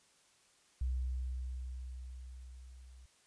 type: tone with level ramp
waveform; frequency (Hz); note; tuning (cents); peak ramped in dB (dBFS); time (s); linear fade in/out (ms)
sine; 63.4; B1; +46; -31 to -53; 0.81-3.06; 5
effects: white hiss -68 dBFS RMS until 3.26 s + resampled to 22050 Hz